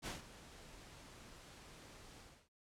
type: noise with ADSR envelope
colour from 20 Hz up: pink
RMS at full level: -42 dBFS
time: 0.02-2.49 s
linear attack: 45 ms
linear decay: 150 ms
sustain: -15 dB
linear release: 290 ms
effects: low-pass 9000 Hz 12 dB/octave